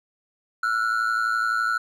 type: ring-modulated tone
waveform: triangle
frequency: 1400 Hz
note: F6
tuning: 4 cents sharp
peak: -16 dBFS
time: 0.63-1.78 s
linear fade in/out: 5 ms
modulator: 55.9 Hz
effects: none